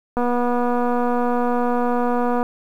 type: click train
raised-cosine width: 1 ms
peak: -9 dBFS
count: 550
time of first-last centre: 0.17-2.429 s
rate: 243 Hz
effects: 8-bit